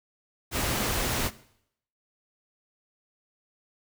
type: noise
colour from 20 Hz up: pink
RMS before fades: -28 dBFS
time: 0.51-1.31 s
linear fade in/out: 50 ms
effects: noise-tail reverb RT60 0.7 s tail -18 dB re dry